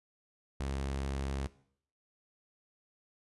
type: tone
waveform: sawtooth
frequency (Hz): 68.1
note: C#2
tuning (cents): -30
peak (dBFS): -30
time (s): 0.6-1.47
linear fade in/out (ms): 0
effects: noise-tail reverb RT60 0.6 s tail -18 dB re dry + resampled to 24000 Hz